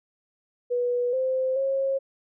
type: tone with pitch steps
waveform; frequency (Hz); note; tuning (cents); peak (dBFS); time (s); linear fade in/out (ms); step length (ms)
sine; 488.5 / 520 / 541; B4 / C5 / C#5; -19 / -11 / -42; -22; 0.7-1.99; 20; 430
effects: none